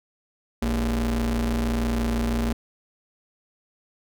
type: ring-modulated tone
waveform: 45% pulse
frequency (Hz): 87.31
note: F2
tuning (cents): 0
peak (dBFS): -19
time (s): 0.62-2.53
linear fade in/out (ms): 5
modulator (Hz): 144
effects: none